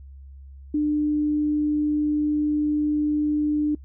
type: tone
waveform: sine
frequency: 298.9 Hz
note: D4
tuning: 31 cents sharp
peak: -19 dBFS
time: 0.74-3.75 s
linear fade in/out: 5 ms
effects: noise-tail reverb RT60 0.1 s tail -24 dB re dry + added 68 Hz sine -40 dBFS peak until 3.84 s